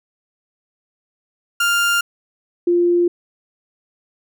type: tone pair in turn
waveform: 30% pulse / sine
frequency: 1400 / 348.6 Hz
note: F6 / F4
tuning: +4 / -3 cents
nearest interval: 2 octaves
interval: 2407 cents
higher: first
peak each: -12 dBFS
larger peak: neither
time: 1.6-2.01 / 2.67-3.08 s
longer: neither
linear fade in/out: 5 ms
effects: none